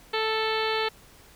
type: harmonic tone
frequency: 440 Hz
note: A4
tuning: in tune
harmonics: 1 / 2 / 3 / 4 / 5 / 6 / 7 / 8 / 9 / 10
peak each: -28 / -31 / -33 / -34 / -35 / -36 / -36 / -37 / -38 / -38 dBFS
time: 0.13-0.89 s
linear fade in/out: 10 ms
effects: pink hiss -53 dBFS RMS until 1.35 s